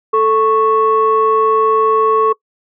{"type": "tone pair together", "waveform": "sine", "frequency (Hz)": [440, 1105.2], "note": ["A4", "C#6"], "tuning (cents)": [0, -6], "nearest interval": "octave + major third", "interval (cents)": 1594, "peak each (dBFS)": -11, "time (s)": [0.13, 2.33], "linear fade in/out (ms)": 10, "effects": ["noise-tail reverb RT60 0.1 s tail -23 dB re dry", "tanh soft clip ceiling -3 dBFS"]}